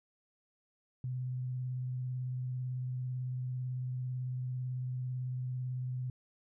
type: tone with vibrato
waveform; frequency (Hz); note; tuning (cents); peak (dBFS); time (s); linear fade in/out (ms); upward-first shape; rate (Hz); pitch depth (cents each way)
sine; 126.8; B2; +46; -34; 1.04-6.1; 2; triangle; 18; 23
effects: none